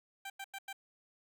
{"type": "tone bursts", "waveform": "15% pulse", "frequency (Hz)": 784, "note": "G5", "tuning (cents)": 0, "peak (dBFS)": -35, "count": 4, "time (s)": [0.25, 0.729], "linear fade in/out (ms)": 5, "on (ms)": 50, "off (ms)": 93, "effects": []}